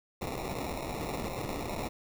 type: noise with sample-and-hold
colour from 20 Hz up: white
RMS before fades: -36 dBFS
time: 0.21-1.89 s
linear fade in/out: 10 ms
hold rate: 1575 Hz
effects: none